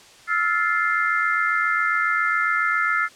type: chord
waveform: sine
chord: F major seventh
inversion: third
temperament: just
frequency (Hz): 1309.6 / 1396.9 / 1746.1 / 2095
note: E6 / F6 / A6 / C7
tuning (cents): -12 / 0 / -14 / +2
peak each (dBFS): -24 / -23 / -25 / -25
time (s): 0.27-3.09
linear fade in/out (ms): 50
effects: white hiss -48 dBFS RMS until 3.15 s + low-pass 7000 Hz 12 dB/octave